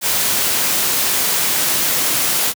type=noise; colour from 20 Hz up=white; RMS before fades=-17 dBFS; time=0.01-2.54 s; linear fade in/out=50 ms; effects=high-pass 100 Hz 12 dB/octave